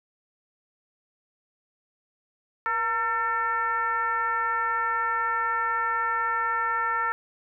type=tone with frequency modulation; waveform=sine; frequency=1354 Hz; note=E6; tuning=46 cents sharp; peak=-23 dBFS; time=2.66-7.12 s; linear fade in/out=0 ms; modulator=438 Hz; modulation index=1.1; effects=none